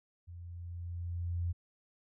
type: tone with level ramp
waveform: sine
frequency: 86.6 Hz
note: F2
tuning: 14 cents flat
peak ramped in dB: -45 to -30 dBFS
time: 0.27-1.53 s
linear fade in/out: 20 ms
effects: none